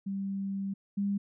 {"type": "tone pair in turn", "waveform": "sine", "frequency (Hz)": [196, 200.3], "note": ["G3", "G3"], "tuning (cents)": [0, 38], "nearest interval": "unison", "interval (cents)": 38, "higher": "second", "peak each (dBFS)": [-31, -27], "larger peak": "second", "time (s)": [[0.06, 0.74], [0.97, 1.18]], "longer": "first", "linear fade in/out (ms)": 10, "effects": []}